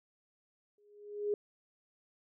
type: tone with exponential growth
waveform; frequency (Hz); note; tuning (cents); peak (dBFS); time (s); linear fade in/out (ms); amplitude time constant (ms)
sine; 413.6; G#4; -7; -27; 0.78-1.34; 2; 120
effects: none